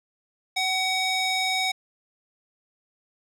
square tone with band-pass filter, 753 Hz, F#5, 30 cents sharp, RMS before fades -25 dBFS, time 0.56-1.72 s, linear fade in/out 10 ms, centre 3600 Hz, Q 1.1, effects none

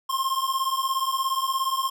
square beating tone pair, 1056 / 1073 Hz, C6 / C6, +16 / +43 cents, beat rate 17 Hz, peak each -27 dBFS, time 0.09-1.9 s, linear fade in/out 10 ms, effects none

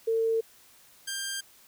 sine / 10% pulse tone pair in turn, 451.3 / 1591.6 Hz, A4 / G6, +44 / +26 cents, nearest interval octave + minor seventh, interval 2182 cents, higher second, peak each -23 dBFS, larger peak neither, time 0.07-0.41 / 1.07-1.41 s, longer neither, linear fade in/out 10 ms, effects white hiss -57 dBFS RMS until 1.67 s

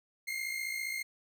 40% pulse tone pair together, 2093 / 2148 Hz, C7 / C7, 0 / +45 cents, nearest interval unison, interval 45 cents, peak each -37 / -36 dBFS, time 0.27-1.03 s, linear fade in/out 10 ms, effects none

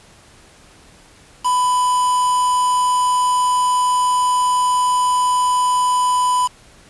triangle tone with quantisation, 997 Hz, B5, 16 cents sharp, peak -12 dBFS, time 1.44-6.48 s, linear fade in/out 20 ms, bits 4, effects pink hiss -47 dBFS RMS until 6.89 s + resampled to 24000 Hz

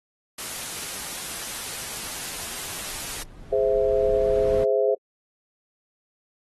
white noise, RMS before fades -33 dBFS, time 0.38-3.23 s, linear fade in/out 5 ms
brown noise with exponential growth, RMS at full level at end -28 dBFS, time 1.28-4.64 s, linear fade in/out 5 ms, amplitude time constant 730 ms
sine chord, Ab augmented, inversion none, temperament equal, 415.3 / 523.3 / 659.3 Hz, Ab4 / C5 / E5, 0 / 0 / 0 cents, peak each -22 / -22 / -25 dBFS, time 3.52-4.95 s, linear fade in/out 10 ms
effects AAC 32 kbps

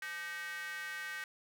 square tone with high-pass filter, 171.6 Hz, F3, 30 cents flat, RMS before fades -42 dBFS, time 0.02-1.24 s, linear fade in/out 2 ms, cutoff 1700 Hz, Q 6.4, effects none

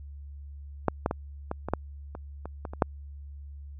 clicks, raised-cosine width 1 ms, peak -8 / -11 / -15 / -16 / -18 / -10 / -24 / -23 / -21 / -25 / -6 dBFS, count 11, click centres 0.883 / 1.061 / 1.111 / 1.514 / 1.686 / 1.736 / 2.151 / 2.456 / 2.652 / 2.735 / 2.822 s, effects added 71 Hz sine -40 dBFS peak until 3.79 s

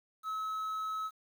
triangle tone with quantisation, 1290 Hz, E6, 38 cents flat, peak -32 dBFS, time 0.23-1.11 s, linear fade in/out 50 ms, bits 10, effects none

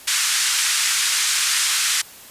white band-pass noise, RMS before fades -20 dBFS, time 0.07-2.02 s, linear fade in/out 10 ms, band 1300 to 9100 Hz, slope 24 dB/octave, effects white hiss -42 dBFS RMS until 2.3 s + resampled to 32000 Hz

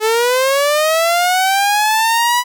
sawtooth linear sweep, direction up, 427.6 to 987.8 Hz, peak -8 dBFS, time 0-2.44 s, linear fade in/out 50 ms, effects none

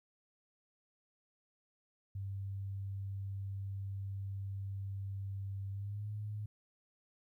sine tone with pitch glide, 98.1 to 105.14 Hz, G2 to G#2, +2 to +22 cents, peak -38 dBFS, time 2.15-6.46 s, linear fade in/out 5 ms, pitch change +120 cents, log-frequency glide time 5.71-6.08 s, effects 13-bit

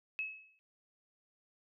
sine tone with exponential decay, 2581 Hz, E7, 37 cents flat, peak -32 dBFS, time 0.19-0.59 s, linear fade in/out 0 ms, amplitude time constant 86 ms, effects none

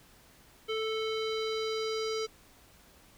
square tone with low-pass filter sweep, 440 Hz, A4, in tune, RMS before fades -33 dBFS, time 0.68-2.27 s, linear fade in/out 20 ms, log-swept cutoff 3200 to 5200 Hz, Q 3.2, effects pink hiss -59 dBFS RMS until 3.17 s

